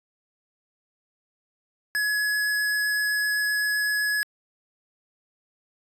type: tone with vibrato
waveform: square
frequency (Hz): 1690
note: G#6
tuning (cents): +30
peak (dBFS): -23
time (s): 1.95-4.23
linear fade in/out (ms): 0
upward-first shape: triangle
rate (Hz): 7.8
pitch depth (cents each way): 8
effects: resampled to 32000 Hz